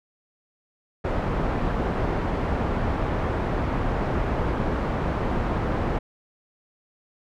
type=low-pass noise; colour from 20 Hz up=pink; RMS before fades=-25 dBFS; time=1.04-5.99 s; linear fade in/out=10 ms; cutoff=1200 Hz; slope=12 dB/octave; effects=none